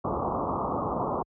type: low-pass noise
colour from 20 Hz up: white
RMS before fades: -29 dBFS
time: 0.04-1.23 s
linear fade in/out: 10 ms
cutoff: 1200 Hz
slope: 96 dB/octave
effects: high-pass 60 Hz 12 dB/octave